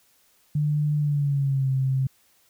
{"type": "tone with pitch glide", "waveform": "sine", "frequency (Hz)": [149, 132.74], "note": ["D3", "C3"], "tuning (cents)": [25, 25], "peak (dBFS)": -20, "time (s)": [0.55, 2.07], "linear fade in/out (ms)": 5, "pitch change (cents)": -200, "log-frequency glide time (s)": [0.98, 1.7], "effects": ["white hiss -62 dBFS RMS until 2.49 s"]}